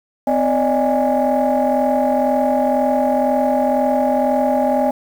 sine tone cluster, 256.1 / 576 / 618 / 823 Hz, C4 / D5 / D#5 / G#5, -37 / -34 / -12 / -16 cents, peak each -18 dBFS, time 0.27-4.91 s, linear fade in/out 5 ms, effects tanh soft clip ceiling -8 dBFS + 7-bit

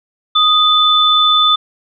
sine tone pair together, 1244.5 / 3517 Hz, D#6 / A7, 0 / -1 cents, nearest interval octave + tritone, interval 1799 cents, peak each -12 / -10 dBFS, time 0.35-1.56 s, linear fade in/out 10 ms, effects none

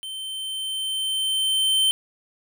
square tone with level ramp, 3100 Hz, G7, 20 cents flat, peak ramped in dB -32 to -17 dBFS, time 0.03-1.91 s, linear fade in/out 0 ms, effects none

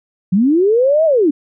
sine linear two-way sweep, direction up then down, 171.9 to 659.3 to 268.3 Hz, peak -9 dBFS, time 0.32-1.31 s, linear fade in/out 10 ms, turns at 1.05 s, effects none

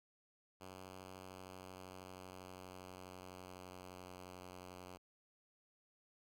5% pulse tone with pitch glide, 93.3 to 91.12 Hz, F#2 to F#2, +15 to -26 cents, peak -40 dBFS, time 0.6-4.98 s, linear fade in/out 20 ms, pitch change -41 cents, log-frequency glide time 1.09-4.53 s, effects none

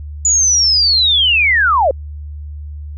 sine linear sweep, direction down, 6970 to 493.9 Hz, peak -9 dBFS, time 0.25-1.91 s, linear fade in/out 2 ms, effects added 74 Hz sine -25 dBFS peak until 2.97 s

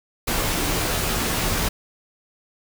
pink noise with comb filter, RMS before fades -23 dBFS, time 0.27-1.69 s, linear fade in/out 10 ms, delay 15 ms, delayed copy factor -0.5, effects none

